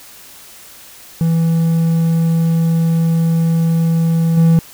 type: tone with level steps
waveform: triangle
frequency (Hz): 164.81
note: E3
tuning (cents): 0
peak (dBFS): -9 / -5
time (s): 1.21-4.59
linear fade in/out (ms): 0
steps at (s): 4.37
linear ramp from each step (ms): 5
effects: white hiss -39 dBFS RMS until 4.73 s